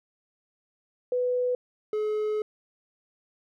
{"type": "tone pair in turn", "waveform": ["sine", "triangle"], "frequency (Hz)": [496.6, 426.4], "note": ["B4", "G#4"], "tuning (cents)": [9, 46], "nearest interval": "minor third", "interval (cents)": 263, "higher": "first", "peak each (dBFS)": -23, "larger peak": "neither", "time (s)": [[1.12, 1.55], [1.93, 2.42]], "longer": "second", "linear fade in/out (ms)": 2, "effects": []}